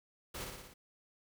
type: noise with echo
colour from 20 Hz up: pink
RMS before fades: -43 dBFS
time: 0.34-0.45 s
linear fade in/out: 10 ms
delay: 58 ms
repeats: 5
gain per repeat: -3 dB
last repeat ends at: 0.74 s
effects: none